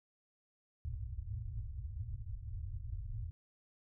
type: low-pass noise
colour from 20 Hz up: white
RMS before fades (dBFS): -42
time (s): 0.85-3.31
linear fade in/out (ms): 0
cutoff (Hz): 120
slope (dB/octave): 96
effects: none